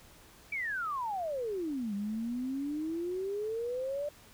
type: exponential two-way sweep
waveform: sine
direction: down then up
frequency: 2349 to 197.8 to 595 Hz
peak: -32 dBFS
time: 0.52-4.09 s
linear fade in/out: 5 ms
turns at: 1.94 s
effects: pink hiss -57 dBFS RMS until 4.33 s